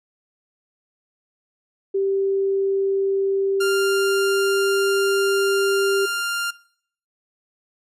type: tone with pitch glide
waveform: sine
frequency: 390.8 to 393.5 Hz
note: G4 to G4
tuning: -5 to +7 cents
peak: -18 dBFS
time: 1.94-6.06 s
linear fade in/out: 10 ms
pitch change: +12 cents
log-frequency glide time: 3.31-4.89 s
type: tone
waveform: sawtooth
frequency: 1396.9 Hz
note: F6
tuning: in tune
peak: -19 dBFS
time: 3.6-6.51 s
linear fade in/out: 10 ms
effects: noise-tail reverb RT60 0.6 s tail -20 dB re dry + resampled to 32000 Hz